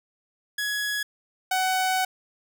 sawtooth tone pair in turn, 1678 / 749.3 Hz, G#6 / F#5, +17 / +22 cents, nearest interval octave + major second, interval 1395 cents, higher first, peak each -22 / -18 dBFS, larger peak second, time 0.58-1.03 / 1.51-2.05 s, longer second, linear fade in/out 5 ms, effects none

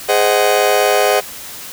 40% pulse chord, Ab dominant seventh, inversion none, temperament just, 415.3 / 519.1 / 623 / 747.5 Hz, Ab4 / C5 / Eb5 / Gb5, 0 / -14 / +2 / +17 cents, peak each -16 dBFS, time 0.08-1.21 s, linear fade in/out 20 ms, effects white hiss -31 dBFS RMS until 1.72 s

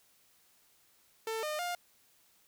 sawtooth tone with pitch steps, 446 / 608 / 706 Hz, A4 / D#5 / F5, +23 / -40 / +19 cents, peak -30 dBFS, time 1.27-1.75 s, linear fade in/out 2 ms, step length 160 ms, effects white hiss -67 dBFS RMS until 2.47 s

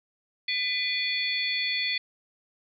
sine tone cluster, 2009 / 2435 / 3453 / 4414 Hz, B6 / D#7 / A7 / C#8, +29 / -38 / -33 / -8 cents, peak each -31 dBFS, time 0.48-1.98 s, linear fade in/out 5 ms, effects none

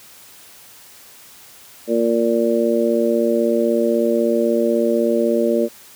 harmonic tone, 116.2 Hz, A#2, 5 cents flat, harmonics 2 / 3 / 4 / 5, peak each -20 / -20 / -20 / -20 dBFS, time 1.87-5.69 s, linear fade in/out 50 ms, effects white hiss -44 dBFS RMS until 5.95 s + high-pass 60 Hz 12 dB/octave

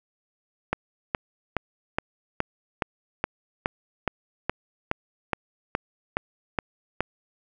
click train, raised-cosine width 0.5 ms, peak -8 dBFS, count 16, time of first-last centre 0.73-7.006 s, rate 2.39 Hz, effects none

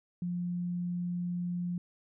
sine tone, 176.2 Hz, F3, 16 cents sharp, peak -31 dBFS, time 0.22-1.78 s, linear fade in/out 2 ms, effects none

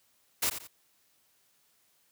white noise with echo, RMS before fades -28 dBFS, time 0.42-0.5 s, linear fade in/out 10 ms, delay 88 ms, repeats 2, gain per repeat -10 dB, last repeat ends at 0.676 s, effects white hiss -69 dBFS RMS until 2.11 s + high-pass 60 Hz 12 dB/octave

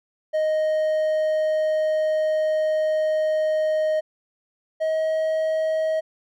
triangle tone pair in turn, 622.3 / 633.5 Hz, D#5 / D#5, 0 / +31 cents, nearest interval unison, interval 31 cents, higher second, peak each -17 / -18 dBFS, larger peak first, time 0.33-4.01 / 4.8-6.01 s, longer first, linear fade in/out 20 ms, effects none

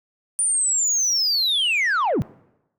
sine linear sweep, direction down, 9397 to 82.41 Hz, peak -15 dBFS, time 0.39-2.22 s, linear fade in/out 0 ms, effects noise-tail reverb RT60 0.9 s tail -25 dB re dry + tanh soft clip ceiling -17 dBFS

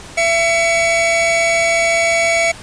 45% pulse tone pair together, 671 / 2257 Hz, E5 / C#7, +31 / +31 cents, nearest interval octave + major sixth, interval 2100 cents, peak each -15 dBFS, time 0.17-2.52 s, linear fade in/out 10 ms, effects pink hiss -35 dBFS RMS until 2.62 s + resampled to 22050 Hz

